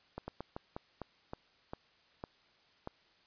slowing click train, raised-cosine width 1 ms, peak -26 dBFS, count 10, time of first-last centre 0.18-2.874 s, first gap 100 ms, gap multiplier 1.26, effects white hiss -67 dBFS RMS until 3.26 s + resampled to 11025 Hz

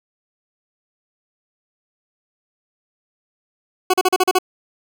20% pulse tone bursts, 370 Hz, F#4, in tune, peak -7 dBFS, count 7, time 3.9-4.387 s, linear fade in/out 5 ms, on 37 ms, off 38 ms, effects none

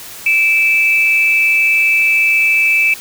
sine tone pair together, 2333 / 2619 Hz, D7 / E7, -12 / -12 cents, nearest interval major second, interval 200 cents, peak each -12 dBFS, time 0.26-2.94 s, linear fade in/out 5 ms, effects white hiss -32 dBFS RMS until 3 s

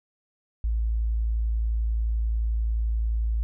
sine tone, 55.7 Hz, A1, 22 cents sharp, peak -22 dBFS, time 0.64-3.43 s, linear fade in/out 0 ms, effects none

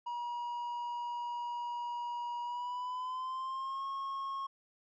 triangle tone with pitch glide, 958 to 1087.8 Hz, A#5 to C#6, +47 to -33 cents, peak -34 dBFS, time 0.06-4.47 s, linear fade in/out 10 ms, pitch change +220 cents, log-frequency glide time 2.42-3.85 s, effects resampled to 16000 Hz

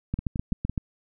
two click trains, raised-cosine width 5 ms, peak -14 / -17 dBFS, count 6 / 4, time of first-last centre 0.14-0.778 / 0.19-0.696 s, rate 7.84 / 5.93 Hz, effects none

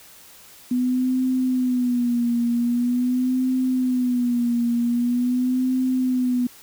sine tone with vibrato, 246.9 Hz, B3, in tune, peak -18 dBFS, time 0.71-6.47 s, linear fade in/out 5 ms, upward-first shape sine, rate 0.44 Hz, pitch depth 72 cents each way, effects white hiss -47 dBFS RMS until 6.62 s

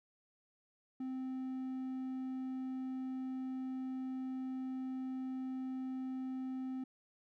triangle tone, 260 Hz, C4, 11 cents flat, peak -36 dBFS, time 1-6.84 s, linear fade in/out 5 ms, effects none

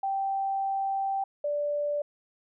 sine tone pair in turn, 781 / 585.1 Hz, G5 / D5, -7 / -7 cents, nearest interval perfect fourth, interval 500 cents, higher first, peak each -26 dBFS, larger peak neither, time 0.03-1.24 / 1.44-2.02 s, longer first, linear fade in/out 5 ms, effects none

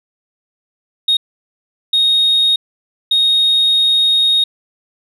sine tone bursts at uneven times, 3729 Hz, A#7, in tune, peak -8 dBFS, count 3, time 1.08-1.17 / 1.93-2.56 / 3.11-4.44 s, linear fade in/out 5 ms, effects tanh soft clip ceiling -7 dBFS

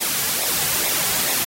white noise with flanger, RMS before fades -21 dBFS, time 0-1.45 s, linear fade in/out 20 ms, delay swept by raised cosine 0.65 to 3.35 ms, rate 2.3 Hz, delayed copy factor -0.6, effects AAC 48 kbps

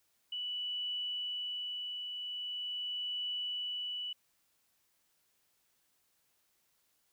sine tone with tremolo, 2960 Hz, F#7, in tune, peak -34 dBFS, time 0.32-4.13 s, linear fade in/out 5 ms, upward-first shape triangle, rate 0.42 Hz, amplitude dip 40%, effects white hiss -75 dBFS RMS until 7.12 s

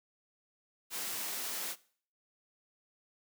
white noise, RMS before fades -38 dBFS, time 0.9-1.76 s, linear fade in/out 50 ms, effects noise-tail reverb RT60 0.5 s tail -20 dB re dry + high-pass 200 Hz 12 dB/octave

